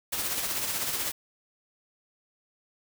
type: noise with tremolo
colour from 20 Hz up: white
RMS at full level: -29 dBFS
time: 0.12-1.12 s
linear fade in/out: 10 ms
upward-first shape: sine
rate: 16 Hz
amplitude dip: 40%
effects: none